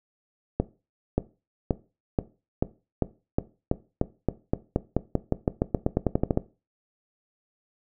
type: accelerating click train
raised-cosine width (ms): 2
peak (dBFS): -8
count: 25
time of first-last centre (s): 0.6-6.374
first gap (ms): 580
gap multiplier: 0.91
effects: noise-tail reverb RT60 0.3 s tail -17 dB re dry